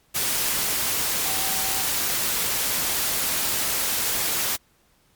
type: tone in noise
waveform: sine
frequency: 769 Hz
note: G5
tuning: 33 cents flat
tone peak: -35 dBFS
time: 1.24-1.83 s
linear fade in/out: 20 ms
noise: white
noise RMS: -24 dBFS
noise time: 0.14-4.57 s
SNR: -14 dB
effects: pink hiss -62 dBFS RMS until 5.15 s + MP3 96 kbps